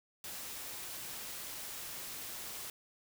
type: noise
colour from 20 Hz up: white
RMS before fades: -44 dBFS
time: 0.24-2.7 s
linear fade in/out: 2 ms
effects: none